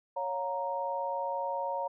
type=chord; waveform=sine; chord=Bb minor; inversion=first; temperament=equal with one note detuned; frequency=554.4 / 712.7 / 932.3 Hz; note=Db5 / F5 / Bb5; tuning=0 / +35 / 0 cents; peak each=-35 / -39 / -33 dBFS; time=0.16-1.88 s; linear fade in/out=10 ms; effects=none